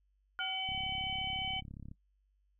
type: harmonic tone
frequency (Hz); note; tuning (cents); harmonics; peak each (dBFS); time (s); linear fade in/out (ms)
760; F#5; +46; 1 / 3 / 4; -41 / -41 / -36; 0.39-1.61; 20
type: tone with exponential decay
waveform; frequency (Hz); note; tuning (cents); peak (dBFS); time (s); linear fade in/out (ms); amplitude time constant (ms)
sine; 1431; F6; +42; -33; 0.39-0.67; 0; 59
type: click train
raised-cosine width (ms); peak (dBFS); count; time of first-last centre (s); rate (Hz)
5; -35; 43; 0.69-1.914; 34.3
effects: noise-tail reverb RT60 0.1 s tail -18 dB re dry + added 49 Hz sine -70 dBFS peak until 2.59 s